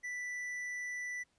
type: tone with tanh clipping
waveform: sine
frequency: 1975.5 Hz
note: B6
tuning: in tune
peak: -39 dBFS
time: 0.03-1.24 s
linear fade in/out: 20 ms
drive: 8 dB
effects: pink hiss -75 dBFS RMS until 1.38 s + resampled to 22050 Hz